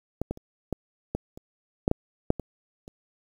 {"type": "clicks", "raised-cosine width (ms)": 2, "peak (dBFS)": [-14, -16, -30, -14, -14, -28, -7, -8, -6, -19, -29], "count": 11, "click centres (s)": [0.216, 0.31, 0.374, 0.727, 1.15, 1.375, 1.879, 1.914, 2.304, 2.397, 2.879], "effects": ["8-bit"]}